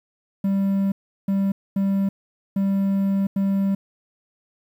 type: tone bursts at uneven times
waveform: triangle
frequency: 196 Hz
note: G3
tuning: in tune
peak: -16 dBFS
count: 5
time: 0.44-0.92 / 1.28-1.52 / 1.76-2.09 / 2.56-3.27 / 3.36-3.75 s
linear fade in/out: 5 ms
effects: 9-bit